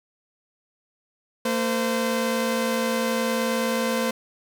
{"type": "tone pair together", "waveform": "sawtooth", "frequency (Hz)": [227.9, 515], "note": ["A#3", "C5"], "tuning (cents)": [-39, -28], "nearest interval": "octave + major second", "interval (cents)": 1411, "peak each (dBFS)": -21, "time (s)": [1.45, 4.11], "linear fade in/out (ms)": 5, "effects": []}